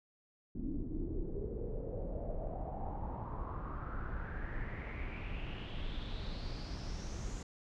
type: noise with low-pass filter sweep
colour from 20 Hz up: brown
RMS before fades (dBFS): -40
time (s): 0.55-7.43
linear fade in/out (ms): 5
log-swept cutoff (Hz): 270 to 7000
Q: 5.6
effects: none